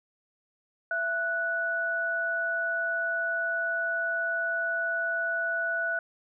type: tone pair together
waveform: sine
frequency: 669 / 1476.9 Hz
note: E5 / F#6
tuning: +25 / -4 cents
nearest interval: octave + major second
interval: 1371 cents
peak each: -33 / -27 dBFS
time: 0.91-5.99 s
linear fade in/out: 2 ms
effects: none